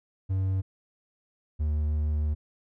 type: tone pair in turn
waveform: triangle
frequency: 95.2 / 75.56 Hz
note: F#2 / D2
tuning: +50 / +50 cents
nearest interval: major third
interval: 400 cents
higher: first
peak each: -22 dBFS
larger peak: neither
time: 0.29-0.62 / 1.59-2.35 s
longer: second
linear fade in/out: 20 ms
effects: none